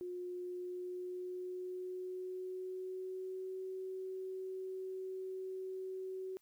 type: tone with pitch glide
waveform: sine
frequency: 358.7 to 376.5 Hz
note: F4 to F#4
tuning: +46 to +30 cents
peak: -40 dBFS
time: 0.01-6.37 s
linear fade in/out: 0 ms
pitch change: +84 cents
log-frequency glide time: 0.38-3.63 s
effects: white hiss -75 dBFS RMS until 6.41 s